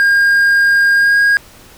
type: tone with pitch glide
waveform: triangle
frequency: 1615 to 1632.8 Hz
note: G#6 to G#6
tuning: -49 to -30 cents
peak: -6 dBFS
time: 0-1.37 s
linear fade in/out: 0 ms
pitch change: +19 cents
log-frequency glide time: 0.94-1.18 s
effects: pink hiss -41 dBFS RMS until 1.77 s